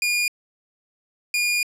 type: tone pair in turn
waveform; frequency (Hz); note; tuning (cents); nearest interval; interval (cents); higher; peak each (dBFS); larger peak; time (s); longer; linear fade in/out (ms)
sawtooth; 2429 / 2429; D#7 / D#7; -42 / -42; unison; 0; neither; -16; neither; 0.02-0.28 / 1.34-1.63; second; 2
effects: low-pass 12000 Hz 12 dB/octave